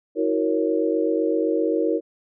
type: chord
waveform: sine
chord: F# dominant seventh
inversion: third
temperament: equal with one note detuned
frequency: 322.3 / 370 / 466.2 / 554.4 Hz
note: E4 / F#4 / A#4 / C#5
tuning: -39 / 0 / 0 / 0 cents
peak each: -23 / -26 / -23 / -27 dBFS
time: 0.15-2.01 s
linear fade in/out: 50 ms
effects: none